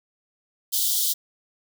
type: high-pass noise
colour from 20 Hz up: white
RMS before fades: -23 dBFS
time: 0.72-1.14 s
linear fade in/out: 20 ms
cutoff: 3100 Hz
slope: 96 dB/octave
effects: none